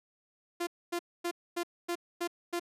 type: tone bursts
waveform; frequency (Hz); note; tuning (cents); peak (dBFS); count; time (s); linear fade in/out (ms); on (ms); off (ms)
sawtooth; 346.3; F4; -15; -27; 7; 0.6-2.597; 10; 71; 250
effects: resampled to 32000 Hz